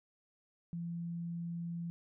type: tone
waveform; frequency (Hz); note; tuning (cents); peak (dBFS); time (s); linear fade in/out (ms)
sine; 170; F3; -46; -37; 0.73-1.9; 0
effects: none